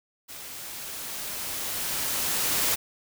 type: noise with level ramp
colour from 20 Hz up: white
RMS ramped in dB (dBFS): -41 to -24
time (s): 0.28-2.76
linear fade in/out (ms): 20
effects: none